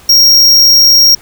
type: tone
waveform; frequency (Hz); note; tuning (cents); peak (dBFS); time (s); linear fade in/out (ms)
square; 5588; F8; 0; -3; 0.09-1.15; 5
effects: pink hiss -39 dBFS RMS until 1.21 s